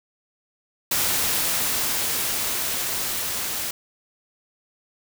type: noise with level ramp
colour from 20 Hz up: white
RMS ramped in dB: -22 to -28 dBFS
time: 0.91-3.71 s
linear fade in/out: 5 ms
effects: none